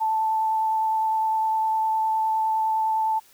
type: tone with vibrato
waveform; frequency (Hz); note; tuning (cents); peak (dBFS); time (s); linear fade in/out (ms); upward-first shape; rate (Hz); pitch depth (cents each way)
sine; 880; A5; 0; -20; 0-3.2; 20; sine; 9.8; 9
effects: white hiss -55 dBFS RMS until 3.33 s